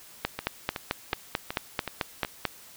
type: two click trains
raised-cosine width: 0.3 ms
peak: -9 / -15 dBFS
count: 11 / 6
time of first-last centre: 0.25-2.453 / 0.39-2.249 s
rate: 4.54 / 2.69 Hz
effects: white hiss -50 dBFS RMS until 2.76 s